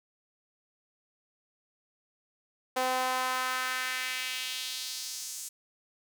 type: tone with high-pass filter sweep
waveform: sawtooth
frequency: 256.3 Hz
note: C4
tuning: 36 cents flat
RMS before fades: -33 dBFS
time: 2.76-5.49 s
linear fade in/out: 10 ms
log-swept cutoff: 630 to 7500 Hz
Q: 1.8
effects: none